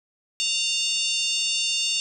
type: harmonic tone with a mistuned harmonic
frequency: 902 Hz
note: A5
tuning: 43 cents sharp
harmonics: 3 / 4 / 5 / 6 / 7 / 8 / 9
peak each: -26 / -28 / -30 / -32 / -33 / -34 / -35 dBFS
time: 0.4-2 s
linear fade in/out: 0 ms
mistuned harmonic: 3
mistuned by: +53 cents
effects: 9-bit